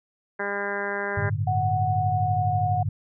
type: harmonic tone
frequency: 201.4 Hz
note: G3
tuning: 47 cents sharp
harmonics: 1 / 2 / 3 / 4 / 5 / 6 / 7 / 8 / 9 / 10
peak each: -39 / -32 / -34 / -36 / -36 / -42 / -37 / -31 / -37 / -39 dBFS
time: 0.39-1.3 s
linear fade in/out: 10 ms
type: chord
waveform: sine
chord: G suspended second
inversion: none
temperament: just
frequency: 98 / 110.25 / 147 Hz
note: G2 / A2 / D3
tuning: 0 / +4 / +2 cents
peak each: -27 / -27 / -30 dBFS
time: 1.17-2.89 s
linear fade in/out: 5 ms
type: tone with pitch glide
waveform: sine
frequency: 740 to 727.7 Hz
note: F#5 to F#5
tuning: 0 to -29 cents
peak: -23 dBFS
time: 1.47-2.83 s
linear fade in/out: 5 ms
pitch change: -29 cents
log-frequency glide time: 1.82-2.63 s
effects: none